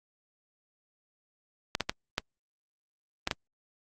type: clicks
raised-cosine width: 0.2 ms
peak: -10 dBFS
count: 6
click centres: 1.751 / 1.807 / 1.895 / 2.181 / 3.274 / 3.312 s
effects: Opus 48 kbps